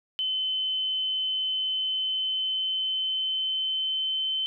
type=tone with pitch glide; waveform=sine; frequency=3052 to 3073 Hz; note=G7 to G7; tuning=-47 to -35 cents; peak=-25 dBFS; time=0.19-4.46 s; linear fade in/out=0 ms; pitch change=+12 cents; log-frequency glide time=1.67-4.33 s; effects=none